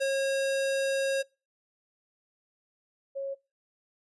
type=tone pair in turn; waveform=square / sine; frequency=543 / 548 Hz; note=C#5 / C#5; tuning=-36 / -20 cents; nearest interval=unison; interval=16 cents; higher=second; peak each=-26 / -31 dBFS; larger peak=first; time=0-1.23 / 3.15-3.35 s; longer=first; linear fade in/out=20 ms; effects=noise-tail reverb RT60 0.3 s tail -25 dB re dry + resampled to 24000 Hz